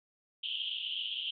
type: band-pass noise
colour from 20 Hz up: white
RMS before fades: -37 dBFS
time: 0.43-1.31 s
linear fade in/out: 10 ms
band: 2900 to 3300 Hz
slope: 96 dB/octave
effects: none